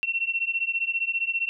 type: beating tone pair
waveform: sine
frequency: 2709 / 2724 Hz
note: E7 / F7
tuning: +47 / -44 cents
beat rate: 15 Hz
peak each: -27 dBFS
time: 0.03-1.49 s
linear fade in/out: 0 ms
effects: none